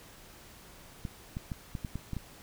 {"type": "clicks", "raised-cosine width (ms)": 5, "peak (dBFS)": -23, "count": 8, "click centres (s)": [1.052, 1.369, 1.518, 1.752, 1.848, 1.956, 2.133, 2.167], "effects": ["pink hiss -53 dBFS RMS until 2.42 s"]}